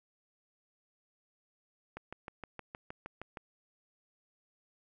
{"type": "click train", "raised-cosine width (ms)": 0.5, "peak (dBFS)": -27, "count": 10, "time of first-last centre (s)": [1.97, 3.372], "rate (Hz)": 6.42, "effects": []}